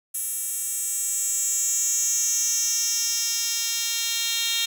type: tone with high-pass filter sweep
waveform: 10% pulse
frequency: 461.7 Hz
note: A#4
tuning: 17 cents flat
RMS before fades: -25 dBFS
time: 0.14-4.66 s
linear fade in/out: 10 ms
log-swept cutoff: 9800 to 3900 Hz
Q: 4.6
effects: none